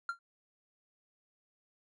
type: tone with exponential decay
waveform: triangle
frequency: 1383 Hz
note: F6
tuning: 17 cents flat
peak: -27 dBFS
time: 0.09-0.19 s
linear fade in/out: 2 ms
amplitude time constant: 20 ms
effects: resampled to 24000 Hz